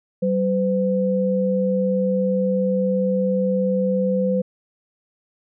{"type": "tone pair together", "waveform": "sine", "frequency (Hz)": [190.89, 508], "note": ["G3", "B4"], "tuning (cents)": [-46, 49], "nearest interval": "octave + perfect fourth", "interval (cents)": 1695, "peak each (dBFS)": -20, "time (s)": [0.22, 4.42], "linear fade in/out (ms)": 10, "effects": []}